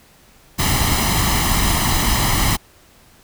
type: noise with comb filter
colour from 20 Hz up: pink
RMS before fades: -17 dBFS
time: 0.58-2.57 s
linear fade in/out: 20 ms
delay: 0.99 ms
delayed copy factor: +0.65
effects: pink hiss -50 dBFS RMS until 3.23 s

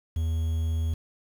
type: tone with quantisation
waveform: triangle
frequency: 81 Hz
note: E2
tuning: 30 cents flat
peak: -22 dBFS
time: 0.16-0.94 s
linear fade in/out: 5 ms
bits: 8
effects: none

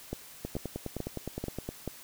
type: two click trains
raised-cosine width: 2 ms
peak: -20 / -21 dBFS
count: 5 / 13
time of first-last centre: 0.13-1.877 / 0.45-1.69 s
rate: 2.29 / 9.68 Hz
effects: white hiss -50 dBFS RMS until 2.03 s

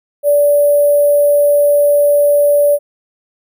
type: tone with sample-and-hold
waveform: sine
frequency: 580 Hz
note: D5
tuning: 22 cents flat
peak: -7 dBFS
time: 0.23-2.79 s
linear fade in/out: 50 ms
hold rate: 11025 Hz
effects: none

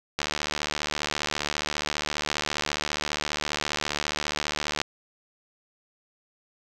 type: click train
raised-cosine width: 0.2 ms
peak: -9 dBFS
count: 347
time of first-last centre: 0.19-4.816 s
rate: 74.8 Hz
effects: none

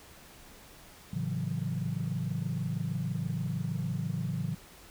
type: chord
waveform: sine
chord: F# minor seventh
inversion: first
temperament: equal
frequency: 110 / 138.59 / 164.81 / 185 Hz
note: A2 / C#3 / E3 / F#3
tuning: 0 / 0 / 0 / 0 cents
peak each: -36 / -34 / -34 / -37 dBFS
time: 1.13-4.55 s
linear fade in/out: 5 ms
effects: tanh soft clip ceiling -22 dBFS + pink hiss -53 dBFS RMS until 4.9 s

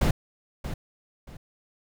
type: noise with echo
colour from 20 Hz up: brown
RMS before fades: -21 dBFS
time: 0.01-0.11 s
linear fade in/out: 5 ms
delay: 630 ms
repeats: 2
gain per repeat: -11 dB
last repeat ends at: 1.37 s
effects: none

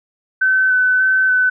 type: tone with vibrato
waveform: sine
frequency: 1518 Hz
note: F#6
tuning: 44 cents sharp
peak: -11 dBFS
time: 0.41-1.5 s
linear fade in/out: 10 ms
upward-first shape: square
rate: 1.7 Hz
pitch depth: 12 cents each way
effects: none

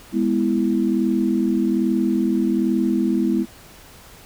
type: chord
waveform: sine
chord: E major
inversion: first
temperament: just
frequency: 206 / 247.2 / 329.6 Hz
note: G#3 / B3 / E4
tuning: -14 / +2 / 0 cents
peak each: -21 dBFS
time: 0.12-3.46 s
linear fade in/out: 50 ms
effects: pink hiss -45 dBFS RMS until 4.25 s

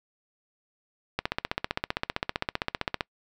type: click train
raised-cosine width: 0.3 ms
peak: -10 dBFS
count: 29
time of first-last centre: 1.19-3.008 s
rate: 15.4 Hz
effects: noise-tail reverb RT60 0.1 s tail -25 dB re dry

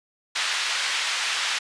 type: band-pass noise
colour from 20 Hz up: white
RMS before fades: -26 dBFS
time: 0.35-1.59 s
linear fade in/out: 10 ms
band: 1300 to 3700 Hz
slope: 12 dB/octave
effects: resampled to 22050 Hz

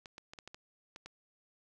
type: clicks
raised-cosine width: 0.2 ms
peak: -30 dBFS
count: 8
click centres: 0.058 / 0.181 / 0.335 / 0.388 / 0.476 / 0.545 / 0.961 / 1.06 s
effects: none

